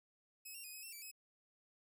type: tone with pitch steps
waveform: 5% pulse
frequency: 2563 / 2754 / 2494 / 2544 / 2694 / 2318 / 2557 Hz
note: E7 / F7 / D#7 / D#7 / E7 / D7 / D#7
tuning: -49 / -25 / +3 / +38 / +37 / -23 / +47 cents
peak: -40 dBFS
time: 0.45-1.115 s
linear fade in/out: 10 ms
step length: 95 ms
effects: none